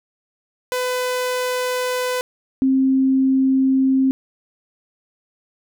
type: tone pair in turn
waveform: sawtooth / sine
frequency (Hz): 502 / 265.2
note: B4 / C4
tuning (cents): +28 / +23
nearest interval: major seventh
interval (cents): 1105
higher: first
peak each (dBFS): -16 / -13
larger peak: second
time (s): 0.72-2.21 / 2.62-4.11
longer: neither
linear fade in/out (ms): 0
effects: none